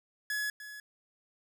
45% pulse tone with echo, 1694 Hz, G#6, 34 cents sharp, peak -31 dBFS, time 0.3-0.5 s, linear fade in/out 2 ms, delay 300 ms, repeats 1, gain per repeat -12 dB, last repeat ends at 0.8 s, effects none

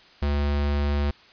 square tone, 72.1 Hz, D2, 31 cents flat, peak -22 dBFS, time 0.22-1.11 s, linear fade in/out 5 ms, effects white hiss -52 dBFS RMS until 1.32 s + resampled to 11025 Hz

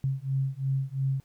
sine beating tone pair, 133.5 / 136.4 Hz, C3 / C#3, +35 / -28 cents, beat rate 2.9 Hz, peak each -29 dBFS, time 0.04-1.2 s, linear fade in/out 0 ms, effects pink hiss -67 dBFS RMS until 1.24 s

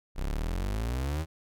35% pulse exponential sweep, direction up, 30.87 to 82.3 Hz, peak -27 dBFS, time 0.15-1.26 s, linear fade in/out 50 ms, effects none

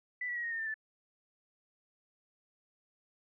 sine tone with pitch steps, 1985 / 1944.1 / 1904.1 / 1865 / 1826.6 / 1789 / 1752.2 Hz, B6 / B6 / A#6 / A#6 / A#6 / A6 / A6, +8 / -28 / +36 / 0 / -36 / +28 / -8 cents, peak -34 dBFS, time 0.21-0.742 s, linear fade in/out 5 ms, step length 76 ms, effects none

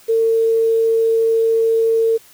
sine tone with quantisation, 452.3 Hz, A4, 48 cents sharp, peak -12 dBFS, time 0.08-2.18 s, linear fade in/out 20 ms, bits 7, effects white hiss -47 dBFS RMS until 2.33 s

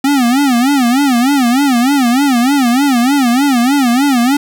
square tone with vibrato, 260.2 Hz, C4, 9 cents flat, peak -9 dBFS, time 0.04-4.37 s, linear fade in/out 5 ms, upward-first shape sine, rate 3.3 Hz, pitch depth 180 cents each way, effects 7-bit

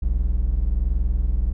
triangle tone pair together, 40.93 / 62.1 Hz, E1 / B1, -12 / +10 cents, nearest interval perfect fifth, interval 722 cents, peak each -19 dBFS, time 0.02-1.53 s, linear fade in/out 10 ms, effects none

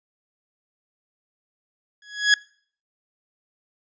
sawtooth tone with exponential growth, 1673 Hz, G#6, 12 cents sharp, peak -7 dBFS, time 2.02-2.34 s, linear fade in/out 2 ms, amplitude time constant 68 ms, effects noise-tail reverb RT60 0.5 s tail -23 dB re dry + resampled to 16000 Hz

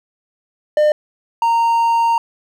triangle tone pair in turn, 603 / 924.9 Hz, D5 / A#5, +46 / -14 cents, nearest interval perfect fifth, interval 740 cents, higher second, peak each -8 / -10 dBFS, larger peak first, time 0.77-0.92 / 1.42-2.18 s, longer second, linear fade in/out 2 ms, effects none

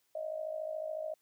sine tone with amplitude modulation, 627 Hz, D#5, 13 cents sharp, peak -32 dBFS, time 0.15-1.14 s, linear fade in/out 5 ms, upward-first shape sine, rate 53.9 Hz, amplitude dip 75%, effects white hiss -75 dBFS RMS until 1.21 s + high-pass 100 Hz 12 dB/octave

